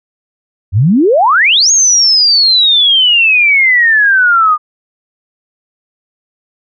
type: exponential two-way sweep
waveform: sine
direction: up then down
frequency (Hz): 86.2 to 6645 to 1204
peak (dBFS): -5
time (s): 0.72-4.58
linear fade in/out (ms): 50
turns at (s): 1.71
effects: none